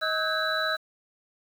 sine tone cluster, 631 / 1284 / 1519 / 1633 / 3950 Hz, D#5 / E6 / F#6 / G#6 / B7, +24 / -46 / +45 / -30 / 0 cents, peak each -31 dBFS, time 0.01-0.77 s, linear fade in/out 20 ms, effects 8-bit

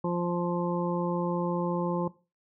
harmonic tone, 174.61 Hz, F3, in tune, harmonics 1 / 2 / 3 / 5 / 6, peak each -29 / -32 / -34 / -36 / -37 dBFS, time 0.04-2.08 s, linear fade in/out 5 ms, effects noise-tail reverb RT60 0.3 s tail -18 dB re dry

